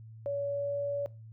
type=tone with pitch glide; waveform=sine; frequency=566 to 569.6 Hz; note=C#5 to C#5; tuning=+36 to +47 cents; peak=-30 dBFS; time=0.26-1.06 s; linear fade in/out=0 ms; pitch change=+11 cents; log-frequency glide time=0.44-0.77 s; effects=noise-tail reverb RT60 0.3 s tail -21 dB re dry + added 111 Hz sine -46 dBFS peak until 1.32 s